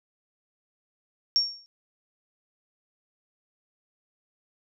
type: tone with exponential decay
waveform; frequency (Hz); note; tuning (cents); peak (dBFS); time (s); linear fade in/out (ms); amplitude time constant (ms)
sine; 5520; F8; -21; -16; 1.36-1.66; 0; 65
effects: none